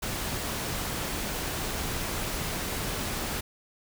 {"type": "noise", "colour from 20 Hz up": "pink", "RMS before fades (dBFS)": -32, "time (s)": [0.02, 3.41], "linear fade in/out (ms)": 10, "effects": []}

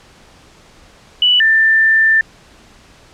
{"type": "tone pair in turn", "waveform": "sine", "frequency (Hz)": [2960, 1780.5], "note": ["F#7", "A6"], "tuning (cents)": [0, 20], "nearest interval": "major sixth", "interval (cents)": 880, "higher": "first", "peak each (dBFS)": -8, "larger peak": "neither", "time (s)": [[1.22, 1.4], [1.4, 2.21]], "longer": "second", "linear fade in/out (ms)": 2, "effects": ["pink hiss -45 dBFS RMS until 3.13 s", "low-pass 7000 Hz 12 dB/octave"]}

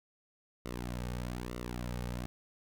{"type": "tone with flanger", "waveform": "sawtooth", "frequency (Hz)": 60.8, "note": "B1", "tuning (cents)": -26, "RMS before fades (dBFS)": -39, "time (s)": [0.65, 2.26], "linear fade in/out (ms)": 0, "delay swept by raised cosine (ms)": [1.2, 3], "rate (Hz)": 1.1, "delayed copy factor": -0.75, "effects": []}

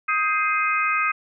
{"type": "harmonic tone with a mistuned harmonic", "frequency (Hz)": 418.3, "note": "G#4", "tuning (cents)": 12, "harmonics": [3, 4, 5, 6], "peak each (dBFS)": [-22, -28, -26, -25], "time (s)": [0.08, 1.12], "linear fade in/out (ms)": 10, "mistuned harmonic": 4, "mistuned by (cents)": -92, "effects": []}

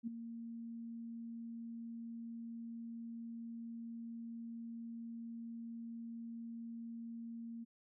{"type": "tone with ADSR envelope", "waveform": "sine", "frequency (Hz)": 231.1, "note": "A#3", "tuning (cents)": -15, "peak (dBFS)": -35, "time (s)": [0.03, 7.65], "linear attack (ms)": 43, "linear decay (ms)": 8, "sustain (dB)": -9, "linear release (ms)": 22, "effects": []}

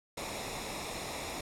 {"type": "noise with comb filter", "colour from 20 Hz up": "pink", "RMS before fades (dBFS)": -39, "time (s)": [0.17, 1.41], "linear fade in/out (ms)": 5, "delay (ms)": 0.65, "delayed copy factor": -0.6, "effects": ["low-pass 10000 Hz 12 dB/octave"]}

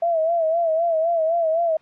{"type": "tone with vibrato", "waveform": "sine", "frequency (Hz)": 659.3, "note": "E5", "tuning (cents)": 0, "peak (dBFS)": -17, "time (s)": [0.02, 1.77], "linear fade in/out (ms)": 5, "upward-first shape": "sine", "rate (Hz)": 3.9, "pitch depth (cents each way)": 75, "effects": ["white hiss -54 dBFS RMS until 1.81 s", "low-pass 2000 Hz 12 dB/octave"]}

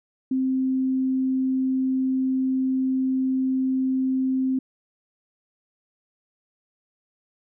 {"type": "tone", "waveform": "sine", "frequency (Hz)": 261.6, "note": "C4", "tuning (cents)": 0, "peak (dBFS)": -20, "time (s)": [0.31, 4.59], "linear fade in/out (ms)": 5, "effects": []}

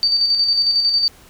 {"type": "tone with tremolo", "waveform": "sine", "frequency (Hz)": 4606, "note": "D8", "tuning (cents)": -34, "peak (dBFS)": -12, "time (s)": [0.03, 1.08], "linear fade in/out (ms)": 0, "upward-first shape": "square", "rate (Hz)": 11, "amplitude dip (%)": 40, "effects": ["pink hiss -47 dBFS RMS until 1.29 s"]}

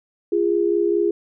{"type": "tone pair together", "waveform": "sine", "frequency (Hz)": [344.3, 409], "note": ["F4", "G#4"], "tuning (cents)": [-25, -26], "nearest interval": "minor third", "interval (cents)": 299, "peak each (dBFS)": -19, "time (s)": [0.32, 1.11], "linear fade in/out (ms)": 5, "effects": []}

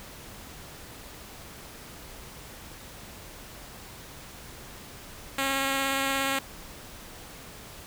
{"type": "tone with vibrato", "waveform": "5% pulse", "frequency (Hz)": 271.8, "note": "C#4", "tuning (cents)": -34, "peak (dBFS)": -14, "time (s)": [5.38, 6.39], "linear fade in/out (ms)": 5, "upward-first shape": "triangle", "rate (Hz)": 17, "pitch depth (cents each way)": 13, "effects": ["pink hiss -45 dBFS RMS until 7.86 s"]}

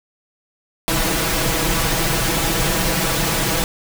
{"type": "noise with comb filter", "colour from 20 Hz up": "pink", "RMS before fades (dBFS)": -19, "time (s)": [0.88, 3.64], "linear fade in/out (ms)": 0, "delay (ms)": 6.1, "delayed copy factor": 0.85, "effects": []}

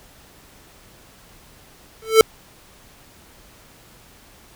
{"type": "tone with exponential growth", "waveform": "square", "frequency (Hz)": 443, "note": "A4", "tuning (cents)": 12, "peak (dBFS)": -4, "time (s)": [2.02, 2.21], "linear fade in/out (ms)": 1, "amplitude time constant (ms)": 40, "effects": ["pink hiss -49 dBFS RMS until 4.55 s"]}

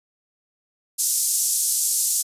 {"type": "band-pass noise", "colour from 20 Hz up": "pink", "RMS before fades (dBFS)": -22, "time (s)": [0.98, 2.23], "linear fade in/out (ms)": 20, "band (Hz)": [6400, 12000], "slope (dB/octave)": 24, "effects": ["resampled to 32000 Hz"]}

